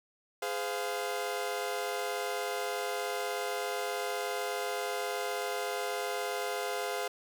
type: chord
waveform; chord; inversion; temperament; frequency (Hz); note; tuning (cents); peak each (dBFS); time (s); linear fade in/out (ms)
sawtooth; F minor; first; equal with one note detuned; 415.3 / 511.9 / 698.5; Ab4 / C5 / F5; 0 / -38 / 0; -33; 0.42-7.08; 5
effects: none